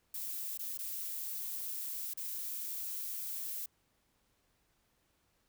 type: noise with dropouts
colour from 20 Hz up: violet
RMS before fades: -40 dBFS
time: 0.14-3.66 s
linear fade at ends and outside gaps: 5 ms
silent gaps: 0.576-0.591 / 0.776-0.788 / 2.137-2.173 s
effects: pink hiss -75 dBFS RMS until 5.48 s